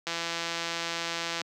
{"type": "click train", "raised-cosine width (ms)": 0.2, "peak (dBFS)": -14, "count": 227, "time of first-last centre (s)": [0.07, 1.415], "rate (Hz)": 168, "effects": ["high-pass 200 Hz 12 dB/octave"]}